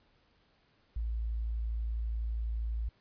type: tone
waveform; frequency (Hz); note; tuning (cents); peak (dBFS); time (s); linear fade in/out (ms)
sine; 56.1; A1; +34; -31; 0.96-2.89; 5
effects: pink hiss -69 dBFS RMS until 3 s + resampled to 11025 Hz